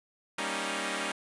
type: chord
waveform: 5% pulse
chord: Eb dominant seventh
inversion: first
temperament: equal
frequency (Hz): 196 / 233.1 / 277.2 / 311.1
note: G3 / Bb3 / Db4 / Eb4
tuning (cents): 0 / 0 / 0 / 0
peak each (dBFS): -25 / -27 / -25 / -25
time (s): 0.38-1.12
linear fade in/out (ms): 5
effects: resampled to 24000 Hz